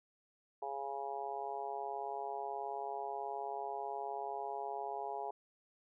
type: harmonic tone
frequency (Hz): 138.59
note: C#3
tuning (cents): 0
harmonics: 3 / 4 / 5 / 6 / 7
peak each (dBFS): -45 / -50 / -43 / -42 / -48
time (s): 0.62-5.31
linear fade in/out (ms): 5
effects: none